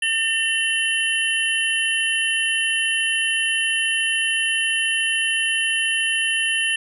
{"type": "tone cluster", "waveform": "sine", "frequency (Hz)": [1807, 2740, 3037, 10310], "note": ["A6", "F7", "F#7", "E9"], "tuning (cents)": [46, -34, 44, -40], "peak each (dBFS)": [-24, -22, -24, -29], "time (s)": [0.02, 6.76], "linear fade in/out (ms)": 5, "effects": []}